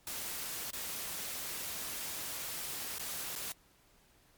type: noise with dropouts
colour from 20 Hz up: white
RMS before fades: -40 dBFS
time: 0.07-3.52 s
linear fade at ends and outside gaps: 1 ms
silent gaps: 0.706-0.732 / 2.984-2.995 / 3.354-3.36 s
effects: pink hiss -66 dBFS RMS until 4.37 s + MP3 96 kbps